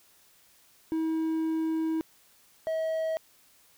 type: tone pair in turn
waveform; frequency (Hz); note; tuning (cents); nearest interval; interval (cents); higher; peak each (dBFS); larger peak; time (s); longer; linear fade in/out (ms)
triangle; 320.8 / 641.6; E4 / E5; -47 / -47; octave; 1200; second; -24 / -25; first; 0.92-2.01 / 2.67-3.17; first; 0
effects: white hiss -61 dBFS RMS until 3.77 s